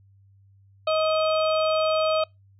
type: harmonic tone with a mistuned harmonic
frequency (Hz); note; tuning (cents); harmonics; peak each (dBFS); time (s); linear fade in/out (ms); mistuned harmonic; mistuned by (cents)
630; D#5; +21; 1 / 2 / 4 / 5 / 6 / 7; -21 / -27 / -33 / -35 / -37 / -38; 0.87-2.24; 5; 5; -21
effects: noise-tail reverb RT60 0.2 s tail -26 dB re dry + added 98 Hz sine -53 dBFS peak until 2.59 s